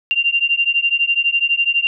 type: beating tone pair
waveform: sine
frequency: 2773 / 2785 Hz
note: F7 / F7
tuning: -13 / -5 cents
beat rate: 12 Hz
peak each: -17 dBFS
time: 0.11-1.87 s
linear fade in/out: 0 ms
effects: none

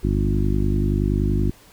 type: harmonic tone with a mistuned harmonic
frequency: 50.5 Hz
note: G#1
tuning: 48 cents flat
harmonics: 1 / 2 / 3 / 4 / 5 / 6 / 7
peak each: -21 / -24 / -26 / -27 / -28 / -29 / -29 dBFS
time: 0.03-1.51 s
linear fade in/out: 10 ms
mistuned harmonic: 1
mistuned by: +64 cents
effects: pink hiss -50 dBFS RMS until 1.72 s

